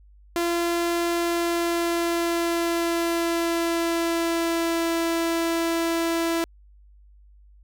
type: tone with pitch glide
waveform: sawtooth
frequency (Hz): 342.2 to 333.2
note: F4 to E4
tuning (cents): -35 to +19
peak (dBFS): -18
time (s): 0.36-6.44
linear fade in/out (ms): 0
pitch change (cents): -46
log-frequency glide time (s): 1.12-4.95
effects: added 50 Hz sine -49 dBFS peak until 7.63 s